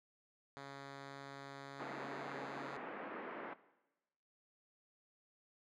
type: tone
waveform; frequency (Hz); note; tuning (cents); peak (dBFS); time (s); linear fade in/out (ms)
5% pulse; 138.6; C#3; 0; -37; 0.57-2.77; 0
type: band-pass noise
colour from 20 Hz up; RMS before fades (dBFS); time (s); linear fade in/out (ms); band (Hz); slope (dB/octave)
pink; -47; 1.79-3.54; 10; 250 to 2000; 24
effects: noise-tail reverb RT60 1.0 s tail -17 dB re dry + low-pass 5000 Hz 12 dB/octave